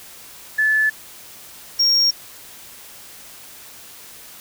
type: tone pair in turn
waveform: sine / triangle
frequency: 1735 / 5567 Hz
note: A6 / F8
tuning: -25 / -6 cents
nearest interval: octave + minor sixth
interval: 2019 cents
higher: second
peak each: -14 / -12 dBFS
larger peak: second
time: 0.58-0.9 / 1.79-2.11 s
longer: neither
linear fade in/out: 10 ms
effects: white hiss -41 dBFS RMS until 4.4 s